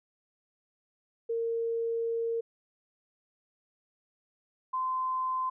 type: tone pair in turn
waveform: sine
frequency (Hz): 460 / 1032.7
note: A#4 / C6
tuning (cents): -23 / -23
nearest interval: octave + major second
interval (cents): 1400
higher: second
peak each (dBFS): -28 / -28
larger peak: neither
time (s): 1.29-2.41 / 4.73-5.5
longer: first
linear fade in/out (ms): 10
effects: none